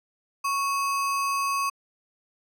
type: tone with sample-and-hold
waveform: sine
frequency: 1108.7 Hz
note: C#6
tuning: in tune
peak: -23 dBFS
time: 0.44-1.7 s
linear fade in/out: 10 ms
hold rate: 3675 Hz
effects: low-pass 12000 Hz 12 dB/octave